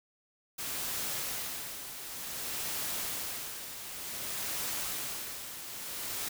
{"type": "noise with tremolo", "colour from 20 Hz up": "white", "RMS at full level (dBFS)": -35, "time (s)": [0.58, 6.29], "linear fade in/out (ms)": 10, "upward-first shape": "sine", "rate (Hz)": 0.55, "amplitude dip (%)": 60, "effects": []}